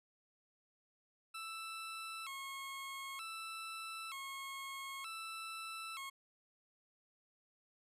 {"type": "tone with vibrato", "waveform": "20% pulse", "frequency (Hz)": 1200, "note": "D6", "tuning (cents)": 37, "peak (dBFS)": -39, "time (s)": [1.34, 6.1], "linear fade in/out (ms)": 10, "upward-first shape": "square", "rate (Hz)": 0.54, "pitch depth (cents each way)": 170, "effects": ["resampled to 32000 Hz"]}